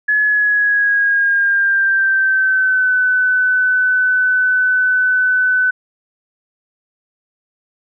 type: tone with pitch glide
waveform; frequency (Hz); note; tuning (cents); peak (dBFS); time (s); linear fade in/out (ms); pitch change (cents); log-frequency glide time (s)
sine; 1700 to 1505.8; G#6 to F#6; +40 to +30; -11; 0.08-5.71; 10; -210; 0.24-2.94
effects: none